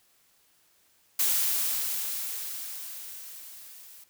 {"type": "noise with level ramp", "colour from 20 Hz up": "blue", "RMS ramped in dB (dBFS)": [-24, -50], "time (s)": [1.19, 4.04], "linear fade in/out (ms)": 5, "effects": ["white hiss -65 dBFS RMS until 4.09 s"]}